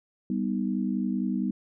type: chord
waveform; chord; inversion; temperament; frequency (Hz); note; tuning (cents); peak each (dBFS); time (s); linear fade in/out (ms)
sine; G augmented; none; equal; 196 / 246.9 / 311.1; G3 / B3 / D#4; 0 / 0 / 0; -28 / -29 / -33; 0.3-1.51; 2
effects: none